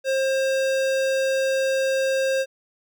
square tone with notch filter, 533 Hz, C5, 32 cents sharp, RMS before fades -22 dBFS, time 0.04-2.46 s, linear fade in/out 50 ms, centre 12000 Hz, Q 0.97, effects none

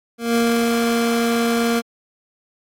25% pulse tone with ADSR envelope, 233.1 Hz, A#3, in tune, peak -11 dBFS, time 0.18-1.82 s, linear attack 170 ms, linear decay 370 ms, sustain -2 dB, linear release 37 ms, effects AAC 48 kbps

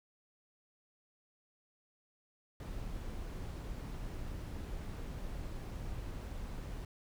brown noise, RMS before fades -42 dBFS, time 2.6-6.85 s, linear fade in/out 2 ms, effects none

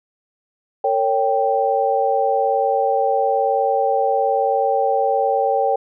sine chord, G diminished, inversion first, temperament equal with one note detuned, 455.5 / 554.4 / 784 Hz, Bb4 / Db5 / G5, -40 / 0 / 0 cents, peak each -21 / -20 / -18 dBFS, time 0.84-5.76 s, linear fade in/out 5 ms, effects none

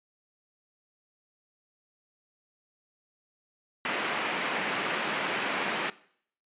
white band-pass noise, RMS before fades -31 dBFS, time 3.85-5.9 s, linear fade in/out 2 ms, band 170 to 2700 Hz, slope 24 dB/octave, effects noise-tail reverb RT60 0.6 s tail -20 dB re dry + resampled to 8000 Hz

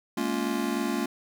square chord, Bb minor seventh, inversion third, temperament just, 209.8 / 233.1 / 279.7 / 349.6 Hz, Ab3 / Bb3 / Db4 / F4, +18 / 0 / +16 / +2 cents, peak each -34 / -32 / -32 / -33 dBFS, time 0.17-1.06 s, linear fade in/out 5 ms, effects none

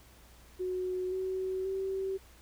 sine tone with pitch steps, 367.8 / 376 / 384.3 Hz, F#4 / F#4 / G4, -10 / +28 / -34 cents, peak -31 dBFS, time 0.59-2.18 s, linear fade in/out 20 ms, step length 530 ms, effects added 60 Hz sine -57 dBFS peak until 2.41 s + pink hiss -59 dBFS RMS until 2.41 s

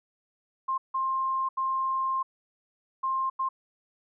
sine tone bursts at uneven times, 1058 Hz, C6, 19 cents sharp, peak -25 dBFS, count 5, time 0.68-0.78 / 0.94-1.49 / 1.57-2.23 / 3.03-3.3 / 3.39-3.49 s, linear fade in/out 10 ms, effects none

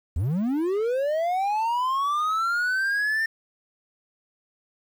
triangle linear sweep, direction up, 69.3 to 1811 Hz, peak -20 dBFS, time 0.16-3.26 s, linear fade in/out 5 ms, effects 9-bit

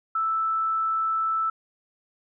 sine tone, 1318.5 Hz, E6, in tune, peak -22 dBFS, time 0.15-1.5 s, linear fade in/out 5 ms, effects none

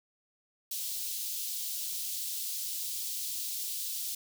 white high-pass noise, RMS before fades -36 dBFS, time 0.71-4.15 s, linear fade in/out 5 ms, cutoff 3400 Hz, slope 24 dB/octave, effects none

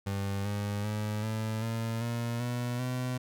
30% pulse tone with pitch steps, 99 / 102.49 / 106.11 / 109.85 / 113.72 / 117.73 / 121.88 / 126.18 Hz, G2 / G#2 / G#2 / A2 / A#2 / A#2 / B2 / B2, +18 / -22 / +38 / -2 / -42 / +18 / -22 / +38 cents, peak -28 dBFS, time 0.06-3.18 s, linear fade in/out 10 ms, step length 390 ms, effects none

